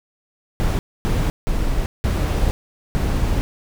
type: noise bursts at uneven times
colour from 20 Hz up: brown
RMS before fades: -19 dBFS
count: 5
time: 0.6-0.79 / 1.05-1.3 / 1.47-1.86 / 2.04-2.51 / 2.95-3.41 s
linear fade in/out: 0 ms
effects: none